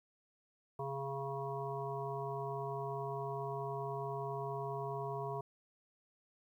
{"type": "harmonic tone with a mistuned harmonic", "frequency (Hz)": 137.7, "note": "C#3", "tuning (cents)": -11, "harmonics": [1, 3, 5, 7, 8], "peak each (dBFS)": [-43, -42, -44, -44, -48], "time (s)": [0.79, 5.41], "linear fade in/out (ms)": 5, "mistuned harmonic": 1, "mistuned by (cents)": -28, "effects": ["12-bit"]}